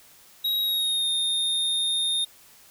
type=tone with pitch glide; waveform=square; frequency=3817 to 3666 Hz; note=A#7 to A#7; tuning=+40 to -30 cents; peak=-23 dBFS; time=0.44-2.25 s; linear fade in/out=10 ms; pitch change=-70 cents; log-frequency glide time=0.61-1.09 s; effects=white hiss -53 dBFS RMS until 2.7 s